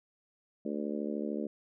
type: harmonic tone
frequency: 73.42 Hz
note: D2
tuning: in tune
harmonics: 3 / 4 / 5 / 6 / 7 / 8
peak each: -36 / -38 / -40 / -42 / -43 / -44 dBFS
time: 0.65-1.47 s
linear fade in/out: 5 ms
effects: none